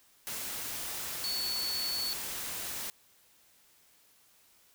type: tone in noise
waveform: sine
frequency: 4435 Hz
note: C#8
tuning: in tune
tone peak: -32 dBFS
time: 1.24-2.13 s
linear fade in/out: 0 ms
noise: white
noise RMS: -38 dBFS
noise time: 0.27-2.9 s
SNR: +3 dB
effects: white hiss -64 dBFS RMS until 4.74 s